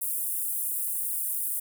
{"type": "high-pass noise", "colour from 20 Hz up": "pink", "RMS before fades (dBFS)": -30, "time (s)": [0.01, 1.6], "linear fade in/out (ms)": 10, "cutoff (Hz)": 9100, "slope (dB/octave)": 48, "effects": []}